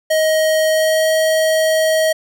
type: tone with pitch glide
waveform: square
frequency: 629 to 634.5 Hz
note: D#5 to D#5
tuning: +19 to +34 cents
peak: -13 dBFS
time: 0.1-2.13 s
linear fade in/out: 10 ms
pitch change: +15 cents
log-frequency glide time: 0.64-1.11 s
effects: none